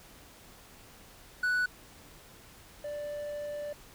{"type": "tone pair in turn", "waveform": "triangle", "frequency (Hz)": [1481, 587.7], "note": ["F#6", "D5"], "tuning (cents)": [1, 1], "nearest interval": "octave + major third", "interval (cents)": 1600, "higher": "first", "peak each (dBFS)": [-24, -33], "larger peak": "first", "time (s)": [[1.43, 1.66], [2.84, 3.73]], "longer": "second", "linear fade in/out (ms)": 5, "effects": ["pink hiss -54 dBFS RMS until 3.94 s"]}